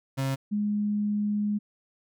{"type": "tone pair in turn", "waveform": ["35% pulse", "sine"], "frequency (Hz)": [134.7, 207.8], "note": ["C#3", "G#3"], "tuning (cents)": [-49, 1], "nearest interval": "minor sixth", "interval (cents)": 750, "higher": "second", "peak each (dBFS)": -24, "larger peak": "neither", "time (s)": [[0.17, 0.36], [0.51, 1.59]], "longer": "second", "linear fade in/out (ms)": 20, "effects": []}